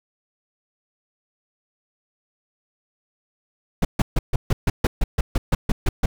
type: noise bursts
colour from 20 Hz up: brown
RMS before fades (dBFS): -17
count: 14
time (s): 3.82-6.06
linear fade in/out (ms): 5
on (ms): 30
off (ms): 140
effects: none